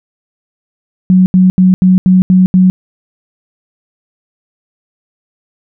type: tone bursts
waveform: sine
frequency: 185 Hz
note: F#3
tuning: in tune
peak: -3 dBFS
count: 7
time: 1.1-2.7 s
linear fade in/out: 0 ms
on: 160 ms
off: 80 ms
effects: none